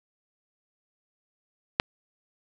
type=click; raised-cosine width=0.3 ms; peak=-3 dBFS; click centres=1.799 s; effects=none